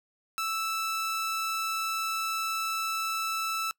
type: tone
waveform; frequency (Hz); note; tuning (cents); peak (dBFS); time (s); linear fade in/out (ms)
sawtooth; 1318.5; E6; 0; -25; 0.38-3.71; 0
effects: noise-tail reverb RT60 0.1 s tail -24 dB re dry